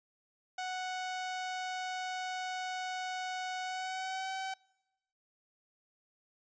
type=tone with pitch glide; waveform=sawtooth; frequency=740 to 763.4 Hz; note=F#5 to G5; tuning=0 to -46 cents; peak=-32 dBFS; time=0.58-4.54 s; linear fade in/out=5 ms; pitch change=+54 cents; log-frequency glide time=3.63-4.31 s; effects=noise-tail reverb RT60 1.0 s tail -25 dB re dry + resampled to 16000 Hz